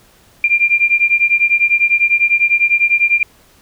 sine beating tone pair, 2383 / 2393 Hz, D7 / D7, +25 / +32 cents, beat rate 10 Hz, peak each -13 dBFS, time 0.44-3.23 s, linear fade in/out 2 ms, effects pink hiss -49 dBFS RMS until 3.61 s

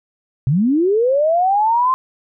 sine linear sweep, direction up, 120 to 1056 Hz, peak -12 dBFS, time 0.47-1.94 s, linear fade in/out 0 ms, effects none

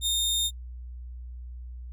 sawtooth tone, 3659 Hz, A#7, 33 cents flat, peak -21 dBFS, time 0.01-0.51 s, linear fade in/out 50 ms, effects noise-tail reverb RT60 0.1 s tail -25 dB re dry + added 61 Hz sine -37 dBFS peak until 1.92 s

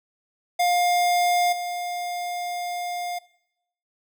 square tone with level steps, 707 Hz, F5, 21 cents sharp, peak -19 / -28 dBFS, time 0.59-3.19 s, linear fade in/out 10 ms, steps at 1.52 s, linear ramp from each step 10 ms, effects noise-tail reverb RT60 0.8 s tail -21 dB re dry

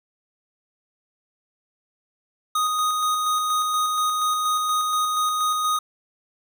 square tone with tremolo, 1244 Hz, D#6, 1 cent flat, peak -20 dBFS, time 2.55-5.79 s, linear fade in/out 5 ms, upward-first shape square, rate 4.2 Hz, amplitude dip 25%, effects none

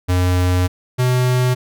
square tone pair in turn, 90.3 / 125.98 Hz, F#2 / B2, -42 / +35 cents, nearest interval tritone, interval 577 cents, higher second, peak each -14 / -14 dBFS, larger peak neither, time 0.08-0.68 / 0.98-1.55 s, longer first, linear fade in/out 20 ms, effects none

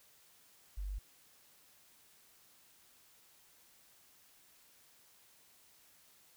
sine tone, 48.61 Hz, G1, 14 cents flat, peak -37 dBFS, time 0.77-0.99 s, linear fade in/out 10 ms, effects white hiss -65 dBFS RMS until 6.36 s

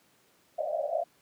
white band-pass noise, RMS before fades -31 dBFS, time 0.58-1.04 s, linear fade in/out 10 ms, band 570 to 690 Hz, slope 96 dB/octave, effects pink hiss -65 dBFS RMS until 1.21 s + high-pass 150 Hz 12 dB/octave

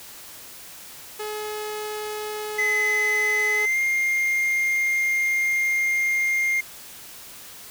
sawtooth tone, 424.5 Hz, G#4, 38 cents sharp, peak -25 dBFS, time 1.19-3.66 s, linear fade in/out 10 ms
triangle tone with pitch glide, 2032 to 2118 Hz, B6 to C7, +49 to +21 cents, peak -18 dBFS, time 2.58-6.61 s, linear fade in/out 10 ms, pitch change +72 cents, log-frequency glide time 3.55-3.78 s
effects white hiss -42 dBFS RMS until 7.7 s

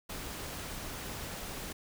pink noise, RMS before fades -41 dBFS, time 0.09-1.73 s, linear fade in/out 10 ms, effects none

